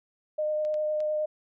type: tone with vibrato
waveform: sine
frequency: 610 Hz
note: D#5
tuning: 34 cents flat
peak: -25 dBFS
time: 0.38-1.26 s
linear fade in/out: 10 ms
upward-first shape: triangle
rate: 9.8 Hz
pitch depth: 12 cents each way
type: clicks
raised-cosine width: 0.2 ms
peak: -31 dBFS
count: 3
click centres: 0.65 / 0.742 / 1.004 s
effects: none